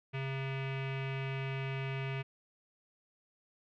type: tone with low-pass filter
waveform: square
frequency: 134.6 Hz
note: C3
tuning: 49 cents sharp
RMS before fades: -37 dBFS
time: 0.13-2.23 s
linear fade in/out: 20 ms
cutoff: 2500 Hz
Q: 4.3
effects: none